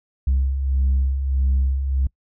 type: beating tone pair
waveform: sine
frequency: 65.41 / 67.01 Hz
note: C2 / C2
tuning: 0 / +42 cents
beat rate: 1.6 Hz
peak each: -24 / -16 dBFS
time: 0.27-2.07 s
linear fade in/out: 5 ms
effects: noise-tail reverb RT60 0.1 s tail -26 dB re dry + tanh soft clip ceiling -13 dBFS